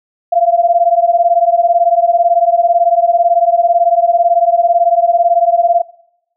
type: beating tone pair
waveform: sine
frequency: 680 / 698 Hz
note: F5 / F5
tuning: -46 / -1 cents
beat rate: 18 Hz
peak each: -11 / -11 dBFS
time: 0.32-5.82 s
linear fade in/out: 10 ms
effects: noise-tail reverb RT60 0.8 s tail -21 dB re dry